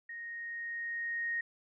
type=tone with level ramp; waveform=sine; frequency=1864.7 Hz; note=A#6; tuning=in tune; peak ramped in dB=-41 to -31 dBFS; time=0.09-1.41 s; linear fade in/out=5 ms; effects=none